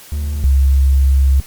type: tone pair in turn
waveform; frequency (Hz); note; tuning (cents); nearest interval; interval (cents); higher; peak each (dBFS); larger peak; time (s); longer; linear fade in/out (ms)
triangle / sine; 73.5 / 67.73; D2 / C#2; +2 / -40; minor second; 142; first; -15 / -8; second; 0.12-0.44 / 0.44-1.4; second; 0
effects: white hiss -39 dBFS RMS until 1.46 s + Opus 48 kbps